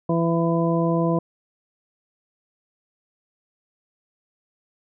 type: harmonic tone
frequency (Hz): 167.1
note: E3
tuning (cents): +24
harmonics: 1 / 2 / 3 / 4 / 6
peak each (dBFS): -21 / -24 / -26 / -27 / -29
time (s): 0.09-1.19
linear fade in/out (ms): 5
effects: none